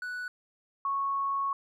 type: tone pair in turn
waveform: triangle / sine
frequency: 1480 / 1104.3 Hz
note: F#6 / C#6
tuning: 0 / -7 cents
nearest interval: perfect fourth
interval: 507 cents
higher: first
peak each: -32 / -27 dBFS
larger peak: second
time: 0.02-0.28 / 0.85-1.53 s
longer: second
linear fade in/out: 2 ms
effects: none